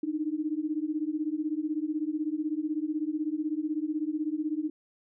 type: beating tone pair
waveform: sine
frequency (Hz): 299.5 / 315.5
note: D4 / D#4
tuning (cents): +34 / +24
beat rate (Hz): 16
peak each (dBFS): -31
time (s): 0.03-4.7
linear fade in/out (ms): 5
effects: none